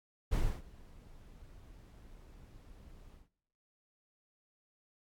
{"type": "noise with ADSR envelope", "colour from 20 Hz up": "brown", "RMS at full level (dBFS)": -30, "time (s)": [0.31, 3.29], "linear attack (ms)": 21, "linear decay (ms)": 280, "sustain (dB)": -24, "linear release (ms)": 150, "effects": ["noise-tail reverb RT60 0.8 s tail -22 dB re dry", "AAC 64 kbps"]}